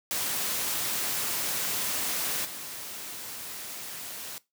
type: noise with level steps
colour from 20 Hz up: white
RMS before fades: -30 / -39 dBFS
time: 0.11-4.38 s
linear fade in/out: 0 ms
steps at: 2.44 s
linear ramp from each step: 20 ms
effects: noise-tail reverb RT60 0.2 s tail -19 dB re dry + high-pass 100 Hz 12 dB/octave